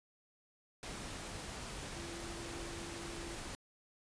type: tone in noise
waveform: sine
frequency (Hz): 340.1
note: F4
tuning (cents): -46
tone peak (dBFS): -48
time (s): 1.96-3.36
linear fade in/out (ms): 0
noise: pink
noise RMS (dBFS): -45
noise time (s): 0.83-3.55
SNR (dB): -6
effects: resampled to 22050 Hz